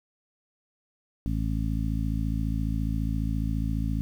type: harmonic tone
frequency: 54.6 Hz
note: A1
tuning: 13 cents flat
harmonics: 1 / 2 / 3 / 4 / 5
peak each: -28 / -31 / -33 / -34 / -35 dBFS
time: 1.26-4.01 s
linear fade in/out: 0 ms
effects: 9-bit